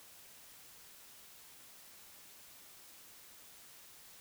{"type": "silence", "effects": ["white hiss -57 dBFS RMS until 4.2 s"]}